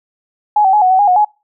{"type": "tone with pitch steps", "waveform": "sine", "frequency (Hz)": [839, 765, 841, 739, 753, 819, 728, 840], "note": ["G#5", "G5", "G#5", "F#5", "F#5", "G#5", "F#5", "G#5"], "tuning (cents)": [17, -42, 22, -2, 30, -24, -28, 19], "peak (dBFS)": -7, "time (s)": [0.56, 1.248], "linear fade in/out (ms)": 5, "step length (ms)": 86, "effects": ["noise-tail reverb RT60 0.3 s tail -26 dB re dry"]}